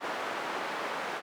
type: band-pass noise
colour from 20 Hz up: white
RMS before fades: -35 dBFS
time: 0-1.22 s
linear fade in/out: 50 ms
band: 350 to 1400 Hz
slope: 12 dB/octave
effects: none